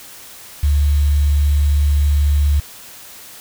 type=tone with quantisation; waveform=sine; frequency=72.5 Hz; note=D2; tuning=22 cents flat; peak=-11 dBFS; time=0.63-2.6 s; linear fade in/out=5 ms; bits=6; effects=white hiss -38 dBFS RMS until 3.4 s